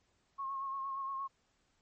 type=tone with vibrato; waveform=sine; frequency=1085 Hz; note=C#6; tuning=37 cents flat; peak=-36 dBFS; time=0.38-1.28 s; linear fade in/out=20 ms; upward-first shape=sine; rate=8.6 Hz; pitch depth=32 cents each way; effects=pink hiss -75 dBFS RMS until 1.81 s + MP3 32 kbps